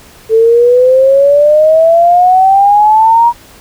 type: exponential sweep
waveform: sine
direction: up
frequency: 440 to 956 Hz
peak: -3 dBFS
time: 0.29-3.33 s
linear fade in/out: 50 ms
effects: pink hiss -38 dBFS RMS until 3.6 s